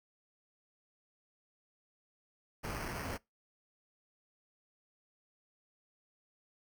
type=noise with sample-and-hold; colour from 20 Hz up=pink; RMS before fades=-40 dBFS; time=2.63-3.18 s; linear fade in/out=20 ms; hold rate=3675 Hz; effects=noise-tail reverb RT60 0.2 s tail -24 dB re dry

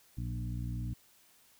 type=harmonic tone with a mistuned harmonic; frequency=59.4 Hz; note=A#1; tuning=33 cents sharp; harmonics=1 / 2 / 3 / 4 / 5; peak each=-38 / -37 / -45 / -47 / -49 dBFS; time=0.17-0.94 s; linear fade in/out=10 ms; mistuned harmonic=3; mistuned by=+22 cents; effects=white hiss -64 dBFS RMS until 1.59 s

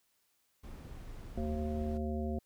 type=noise; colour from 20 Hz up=brown; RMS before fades=-46 dBFS; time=0.63-1.98 s; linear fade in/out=10 ms
type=harmonic tone; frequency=76 Hz; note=D#2; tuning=40 cents flat; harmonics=1 / 3 / 5 / 7 / 9; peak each=-36 / -37 / -42 / -45 / -44 dBFS; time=1.37-2.39 s; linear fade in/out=5 ms
effects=white hiss -75 dBFS RMS until 2.45 s

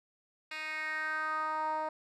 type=tone with band-pass filter sweep; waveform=10% pulse; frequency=311.2 Hz; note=D#4; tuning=in tune; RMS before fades=-35 dBFS; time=0.51-1.89 s; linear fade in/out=5 ms; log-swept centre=2800 to 770 Hz; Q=3.8; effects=none

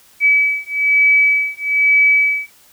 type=beating tone pair; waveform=sine; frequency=2288 / 2289.1 Hz; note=D7 / D7; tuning=-46 / -45 cents; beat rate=1.1 Hz; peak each=-14 dBFS; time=0.2-2.5 s; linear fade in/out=50 ms; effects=white hiss -49 dBFS RMS until 2.72 s

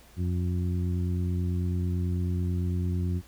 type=harmonic tone; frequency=89.1 Hz; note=F2; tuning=35 cents sharp; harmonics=1 / 2 / 3 / 4; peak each=-26 / -32 / -39 / -41 dBFS; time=0.16-3.22 s; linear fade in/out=50 ms; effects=added 58 Hz sine -56 dBFS peak until 3.27 s + pink hiss -56 dBFS RMS until 3.27 s

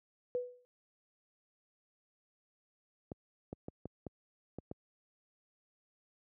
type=tone with exponential decay; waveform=sine; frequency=493.9 Hz; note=B4; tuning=in tune; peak=-29 dBFS; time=0.35-0.65 s; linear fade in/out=0 ms; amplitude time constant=64 ms
type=clicks; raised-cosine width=2 ms; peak=-28 dBFS; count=7; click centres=3.118 / 3.529 / 3.684 / 3.856 / 4.067 / 4.586 / 4.714 s
effects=high-pass 80 Hz 12 dB/octave

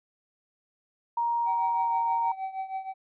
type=tone with pitch glide; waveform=sine; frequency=939 to 929.3 Hz; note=A#5 to A#5; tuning=+12 to -6 cents; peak=-24 dBFS; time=1.17-2.32 s; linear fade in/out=5 ms; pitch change=-18 cents; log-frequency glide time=1.77-1.95 s
type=tone with tremolo; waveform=triangle; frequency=766 Hz; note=G5; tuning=40 cents flat; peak=-26 dBFS; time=1.45-2.94 s; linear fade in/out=50 ms; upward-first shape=triangle; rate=6.3 Hz; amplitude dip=85%
effects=resampled to 8000 Hz

